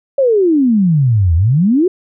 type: exponential two-way sweep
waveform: sine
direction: down then up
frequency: 568 to 78.9 to 388.2 Hz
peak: -8 dBFS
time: 0.18-1.88 s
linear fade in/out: 5 ms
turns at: 1.35 s
effects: none